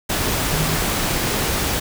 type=tone in noise; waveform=sine; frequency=155.56 Hz; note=D#3; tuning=in tune; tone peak=-21 dBFS; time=0.52-0.77 s; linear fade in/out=10 ms; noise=pink; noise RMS=-21 dBFS; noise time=0.09-1.8 s; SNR=-3 dB; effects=none